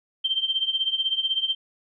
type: tone with tremolo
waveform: sine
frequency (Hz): 3136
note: G7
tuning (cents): 0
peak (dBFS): -18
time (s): 0.24-1.55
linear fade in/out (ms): 10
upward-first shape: triangle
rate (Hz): 16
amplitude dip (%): 90
effects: none